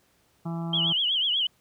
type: harmonic tone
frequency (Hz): 167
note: E3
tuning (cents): +23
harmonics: 1 / 2 / 4 / 5 / 6 / 7 / 8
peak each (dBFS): -29 / -39 / -43 / -42 / -48 / -46 / -50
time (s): 0.45-0.93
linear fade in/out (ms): 10
type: tone with vibrato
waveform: sine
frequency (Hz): 3111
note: G7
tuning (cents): -14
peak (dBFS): -22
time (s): 0.73-1.47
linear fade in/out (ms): 5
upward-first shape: triangle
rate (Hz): 8.1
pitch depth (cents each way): 160
effects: pink hiss -65 dBFS RMS until 1.6 s + high-pass 60 Hz 12 dB/octave